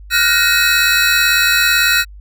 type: tone cluster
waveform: square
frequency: 1413 / 1491 / 1867 / 2557 / 3949 Hz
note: F6 / F#6 / A#6 / D#7 / B7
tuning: +20 / +13 / +2 / +47 / -1 cents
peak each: -18 dBFS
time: 0.1-2.05 s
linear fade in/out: 50 ms
effects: added 50 Hz sine -33 dBFS peak until 2.2 s